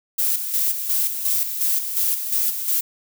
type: noise with tremolo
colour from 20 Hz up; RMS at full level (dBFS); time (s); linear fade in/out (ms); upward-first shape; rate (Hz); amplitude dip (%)
violet; -20; 0.18-2.81; 10; square; 2.8; 55
effects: none